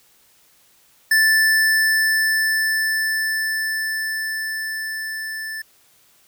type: tone with level ramp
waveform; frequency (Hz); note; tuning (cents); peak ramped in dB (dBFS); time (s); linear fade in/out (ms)
square; 1760; A6; 0; -13 to -28; 1.11-5.62; 5
effects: white hiss -56 dBFS RMS until 6.27 s